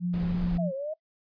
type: tone with vibrato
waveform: sine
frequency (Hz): 175.1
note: F3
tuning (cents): +5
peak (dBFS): -25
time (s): 0-0.72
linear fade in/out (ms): 50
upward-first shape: triangle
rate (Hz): 3.1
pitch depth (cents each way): 24
type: noise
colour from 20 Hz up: brown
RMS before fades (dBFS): -34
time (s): 0.13-0.58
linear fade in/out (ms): 10
type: exponential two-way sweep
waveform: sine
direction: down then up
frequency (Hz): 698.5 to 525 to 639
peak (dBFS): -30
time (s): 0.58-0.94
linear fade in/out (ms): 10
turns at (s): 0.73
effects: noise-tail reverb RT60 0.1 s tail -22 dB re dry + resampled to 11025 Hz